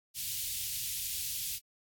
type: band-stop noise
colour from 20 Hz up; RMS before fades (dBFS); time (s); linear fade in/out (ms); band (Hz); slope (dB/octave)
white; -36; 0.14-1.6; 50; 130 to 2700; 24
effects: AAC 64 kbps